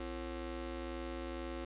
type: ring-modulated tone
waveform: 25% pulse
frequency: 199.9 Hz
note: G3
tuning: 34 cents sharp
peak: -33 dBFS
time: 0-1.65 s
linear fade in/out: 5 ms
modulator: 141 Hz
effects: resampled to 8000 Hz + 11-bit